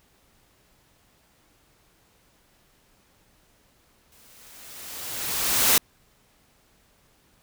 white noise with exponential growth, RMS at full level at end -17 dBFS, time 4.12-5.78 s, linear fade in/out 2 ms, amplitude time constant 360 ms, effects pink hiss -62 dBFS RMS until 7.42 s

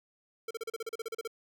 square tone bursts, 452.5 Hz, A4, 48 cents sharp, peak -35 dBFS, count 13, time 0.48-1.276 s, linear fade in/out 5 ms, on 28 ms, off 36 ms, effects none

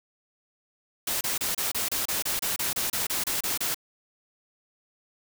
white noise bursts, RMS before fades -28 dBFS, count 16, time 1.07-3.745 s, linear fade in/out 5 ms, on 140 ms, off 29 ms, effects none

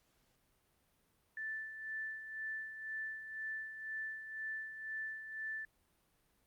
sine tone with tremolo, 1760 Hz, A6, in tune, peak -38 dBFS, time 1.37-5.65 s, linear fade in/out 2 ms, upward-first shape sine, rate 2 Hz, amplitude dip 60%, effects pink hiss -75 dBFS RMS until 6.46 s + Opus 48 kbps

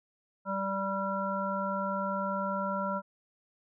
harmonic tone, 195 Hz, G3, 9 cents flat, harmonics 1 / 3 / 5 / 7, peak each -35 / -35 / -35 / -35 dBFS, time 0.45-3.02 s, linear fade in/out 50 ms, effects none

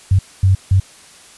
sine tone bursts at uneven times, 95.2 Hz, F#2, 50 cents sharp, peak -8 dBFS, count 3, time 0.11-0.19 / 0.43-0.55 / 0.71-0.8 s, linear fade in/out 5 ms, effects white hiss -43 dBFS RMS until 1.37 s + resampled to 24000 Hz

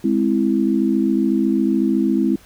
sine chord, Ab augmented, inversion none, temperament equal, 207.7 / 261.6 / 329.6 Hz, Ab3 / C4 / E4, 0 / 0 / 0 cents, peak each -19 dBFS, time 0.04-2.36 s, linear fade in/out 5 ms, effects pink hiss -49 dBFS RMS until 2.45 s

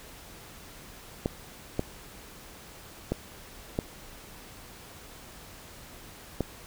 clicks, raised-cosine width 2 ms, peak -13 dBFS, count 5, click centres 1.259 / 1.794 / 3.12 / 3.789 / 6.407 s, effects pink hiss -48 dBFS RMS until 6.66 s

